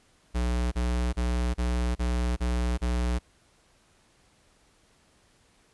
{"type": "tone bursts", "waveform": "square", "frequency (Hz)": 60.5, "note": "B1", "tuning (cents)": -35, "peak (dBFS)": -25, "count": 7, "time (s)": [0.34, 3.192], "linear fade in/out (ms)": 20, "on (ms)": 380, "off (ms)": 32, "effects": ["pink hiss -63 dBFS RMS until 5.73 s", "resampled to 24000 Hz"]}